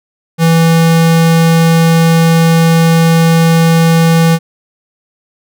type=tone; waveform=square; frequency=164.81 Hz; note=E3; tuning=in tune; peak=-6 dBFS; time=0.38-4.39 s; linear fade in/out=50 ms; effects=none